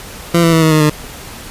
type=tone with pitch steps; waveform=20% pulse; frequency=170 / 166.12 / 162.32 / 158.62 / 154.99 / 151.45 Hz; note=F3 / E3 / E3 / D#3 / D#3 / D#3; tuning=-46 / +14 / -26 / +34 / -6 / -46 cents; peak=-3 dBFS; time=0.34-0.898 s; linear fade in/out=5 ms; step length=93 ms; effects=pink hiss -31 dBFS RMS until 1.5 s + resampled to 32000 Hz